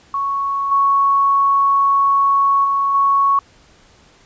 sine tone with level steps, 1109 Hz, C#6, in tune, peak -17 / -11 / -14 / -11 dBFS, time 0.14-3.39 s, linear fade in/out 2 ms, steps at 0.71 / 2.64 / 2.94 s, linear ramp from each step 10 ms, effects pink hiss -50 dBFS RMS until 4.25 s + resampled to 16000 Hz

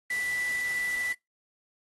sine tone in noise, 1975.5 Hz, B6, in tune, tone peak -28 dBFS, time 0.1-1.13 s, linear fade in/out 5 ms, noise white, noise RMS -41 dBFS, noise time 0.1-1.13 s, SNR +10 dB, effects noise-tail reverb RT60 0.2 s tail -25 dB re dry + AAC 32 kbps

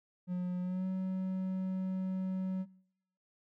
triangle tone with pitch glide, 180.1 to 187.64 Hz, F#3 to F#3, -46 to +25 cents, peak -30 dBFS, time 0.27-2.66 s, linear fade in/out 50 ms, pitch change +71 cents, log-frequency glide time 0.62-0.86 s, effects noise-tail reverb RT60 0.8 s tail -24 dB re dry

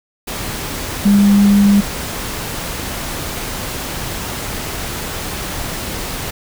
sine tone in noise, 201.9 Hz, G#3, 49 cents flat, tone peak -7 dBFS, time 1.05-1.81 s, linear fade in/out 10 ms, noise pink, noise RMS -24 dBFS, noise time 0.27-6.31 s, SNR +14 dB, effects none

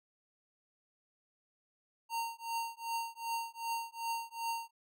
square tone with tremolo, 921 Hz, A#5, 21 cents flat, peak -33 dBFS, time 2.09-4.71 s, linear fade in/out 50 ms, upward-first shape triangle, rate 2.6 Hz, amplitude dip 100%, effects none

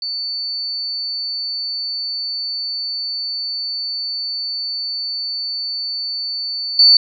sine tone with level steps, 4500 Hz, C#8, 25 cents sharp, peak -21 / -6 dBFS, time 0.02-6.97 s, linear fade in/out 2 ms, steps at 6.79 s, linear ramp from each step 2 ms, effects none

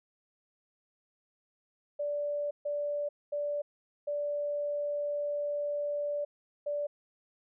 sine tone bursts at uneven times, 583 Hz, D5, 13 cents flat, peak -30 dBFS, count 5, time 1.99-2.51 / 2.65-3.09 / 3.32-3.62 / 4.07-6.25 / 6.66-6.87 s, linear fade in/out 10 ms, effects none

